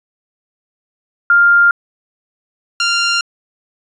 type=tone pair in turn; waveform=sine / 15% pulse; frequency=1400 / 1391.1 Hz; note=F6 / F6; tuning=+4 / -7 cents; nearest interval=unison; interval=11 cents; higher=first; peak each=-6 dBFS; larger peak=neither; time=1.3-1.71 / 2.8-3.21 s; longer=neither; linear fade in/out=2 ms; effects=resampled to 22050 Hz